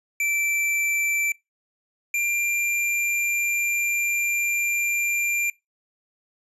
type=tone pair in turn; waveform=square; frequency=2335 / 2379 Hz; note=D7 / D7; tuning=-11 / +22 cents; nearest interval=unison; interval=33 cents; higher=second; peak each=-22 dBFS; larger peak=neither; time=0.2-1.32 / 2.14-5.5 s; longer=second; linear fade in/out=2 ms; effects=noise-tail reverb RT60 0.2 s tail -23 dB re dry + resampled to 32000 Hz